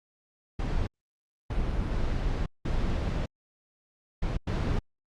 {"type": "noise bursts at uneven times", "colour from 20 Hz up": "brown", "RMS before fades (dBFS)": -28, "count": 5, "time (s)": [[0.59, 0.87], [1.5, 2.46], [2.65, 3.26], [4.22, 4.37], [4.47, 4.79]], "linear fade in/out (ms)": 5, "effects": ["low-pass 5000 Hz 12 dB/octave", "Opus 48 kbps"]}